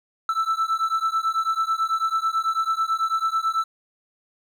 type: beating tone pair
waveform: triangle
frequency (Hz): 1318.5 / 1327.6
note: E6 / E6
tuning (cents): 0 / +12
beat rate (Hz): 9.1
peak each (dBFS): -22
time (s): 0.29-3.64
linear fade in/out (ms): 2
effects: none